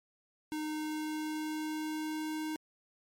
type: tone with pitch glide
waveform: square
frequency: 307.4 to 311 Hz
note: D#4 to D#4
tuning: -21 to -1 cents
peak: -35 dBFS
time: 0.52-2.56 s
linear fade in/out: 0 ms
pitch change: +20 cents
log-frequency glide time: 0.64-2.45 s
effects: MP3 64 kbps

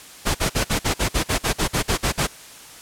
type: noise bursts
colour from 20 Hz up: pink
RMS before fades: -20 dBFS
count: 14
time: 0.25-2.274 s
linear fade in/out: 20 ms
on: 100 ms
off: 48 ms
effects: white hiss -42 dBFS RMS until 2.81 s + low-pass 11000 Hz 12 dB/octave

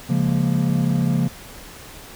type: chord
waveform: triangle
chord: Bb minor seventh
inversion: first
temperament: equal with one note detuned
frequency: 138.59 / 173.31 / 207.7 / 233.1 Hz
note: Db3 / F3 / Ab3 / Bb3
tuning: 0 / -13 / 0 / 0 cents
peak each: -19 / -19 / -25 / -21 dBFS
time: 0.09-1.28 s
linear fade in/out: 10 ms
effects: pink hiss -40 dBFS RMS until 2.15 s

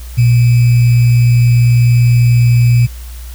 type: tone with sample-and-hold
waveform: sine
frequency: 120.2 Hz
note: B2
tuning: 46 cents flat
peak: -5 dBFS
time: 0.17-2.87 s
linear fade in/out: 20 ms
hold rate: 2450 Hz
effects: added 60 Hz sine -25 dBFS peak until 3.34 s + white hiss -38 dBFS RMS until 3.34 s

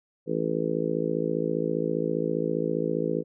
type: harmonic tone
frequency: 55 Hz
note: A1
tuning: in tune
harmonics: 3 / 4 / 5 / 6 / 7 / 8 / 9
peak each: -32 / -35 / -33 / -32 / -34 / -30 / -31 dBFS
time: 0.26-3.24 s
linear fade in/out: 50 ms
effects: none

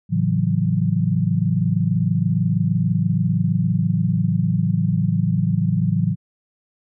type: chord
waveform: sine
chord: F# minor seventh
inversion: first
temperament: equal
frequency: 110 / 138.59 / 164.81 / 185 Hz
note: A2 / C#3 / E3 / F#3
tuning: 0 / 0 / 0 / 0 cents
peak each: -22 / -24 / -20 / -22 dBFS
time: 0.09-6.16 s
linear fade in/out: 50 ms
effects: none

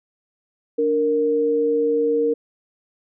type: tone pair together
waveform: sine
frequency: 292.7 / 464.6 Hz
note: D4 / A#4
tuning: -6 / -6 cents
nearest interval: minor sixth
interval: 800 cents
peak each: -24 / -17 dBFS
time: 0.78-2.34 s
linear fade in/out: 10 ms
effects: none

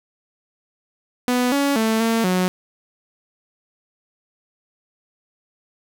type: tone with pitch steps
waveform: sawtooth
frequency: 247.9 / 281.3 / 221.9 / 227.2 / 183.2 Hz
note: B3 / C#4 / A3 / A#3 / F#3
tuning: +7 / +26 / +15 / -44 / -17 cents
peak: -13 dBFS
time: 1.28-2.48 s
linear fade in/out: 0 ms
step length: 240 ms
effects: none

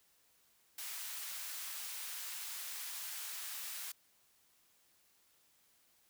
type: high-pass noise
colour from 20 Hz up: white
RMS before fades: -44 dBFS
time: 0.78-3.92 s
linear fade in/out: 5 ms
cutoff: 1100 Hz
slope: 12 dB/octave
effects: white hiss -71 dBFS RMS until 6.09 s

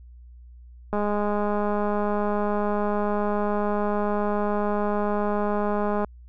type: click train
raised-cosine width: 1 ms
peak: -13 dBFS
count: 1060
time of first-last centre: 0.93-6.046 s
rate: 207 Hz
effects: added 60 Hz sine -43 dBFS peak until 6.28 s

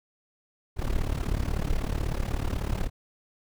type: noise with amplitude modulation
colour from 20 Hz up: brown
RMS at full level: -24 dBFS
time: 0.76-2.9 s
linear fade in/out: 50 ms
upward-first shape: sine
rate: 36.2 Hz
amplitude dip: 85%
effects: none

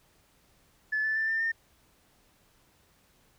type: tone with pitch steps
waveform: sine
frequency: 1730 / 1751.1 / 1772.5 / 1794.1 / 1816 Hz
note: A6 / A6 / A6 / A6 / A#6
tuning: -30 / -9 / +12 / +33 / -46 cents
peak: -25 dBFS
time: 0.92-1.52 s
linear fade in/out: 10 ms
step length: 120 ms
effects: tanh soft clip ceiling -21 dBFS + pink hiss -65 dBFS RMS until 3.38 s

